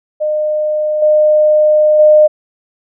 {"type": "tone with level steps", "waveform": "sine", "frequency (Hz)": 609, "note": "D#5", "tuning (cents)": -37, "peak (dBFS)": [-12, -6, -3], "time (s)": [0.2, 2.28], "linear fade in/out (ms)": 20, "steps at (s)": [1.02, 1.99], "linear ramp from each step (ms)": 5, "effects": []}